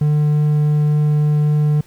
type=tone; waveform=triangle; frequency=149.7 Hz; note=D3; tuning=33 cents sharp; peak=-10 dBFS; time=0.01-1.81 s; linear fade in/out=5 ms; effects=pink hiss -50 dBFS RMS until 1.86 s